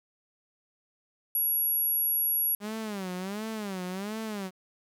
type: tone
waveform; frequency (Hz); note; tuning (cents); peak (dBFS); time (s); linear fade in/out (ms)
sine; 11330; F9; +24; -24; 1.35-2.55; 2
type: tone with vibrato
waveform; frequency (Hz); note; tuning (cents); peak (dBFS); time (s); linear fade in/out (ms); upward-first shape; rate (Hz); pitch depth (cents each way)
sawtooth; 200.4; G3; +38; -29; 2.6-4.51; 50; sine; 1.4; 180
effects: 10-bit